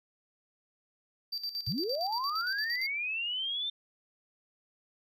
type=tone with tremolo; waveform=triangle; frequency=4668 Hz; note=D8; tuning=11 cents flat; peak=-31 dBFS; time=1.32-2.87 s; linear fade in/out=10 ms; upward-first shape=square; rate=8.7 Hz; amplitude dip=70%
type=linear sweep; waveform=sine; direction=up; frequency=92.5 to 3600 Hz; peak=-31 dBFS; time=1.67-3.7 s; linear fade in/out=5 ms
effects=none